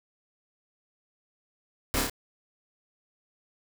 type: noise with echo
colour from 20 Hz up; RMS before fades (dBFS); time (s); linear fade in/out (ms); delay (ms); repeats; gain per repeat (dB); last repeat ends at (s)
pink; -28; 1.94-2.01; 0; 29; 3; -2; 2.097
effects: none